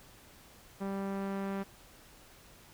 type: tone with low-pass filter sweep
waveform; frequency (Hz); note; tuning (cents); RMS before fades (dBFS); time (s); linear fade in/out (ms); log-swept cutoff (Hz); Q
sawtooth; 196; G3; 0; -36; 0.8-1.64; 20; 1200 to 1900; 0.85
effects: pink hiss -57 dBFS RMS until 2.73 s